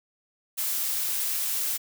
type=noise; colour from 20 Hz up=blue; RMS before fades=-28 dBFS; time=0.57-1.78 s; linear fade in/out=20 ms; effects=none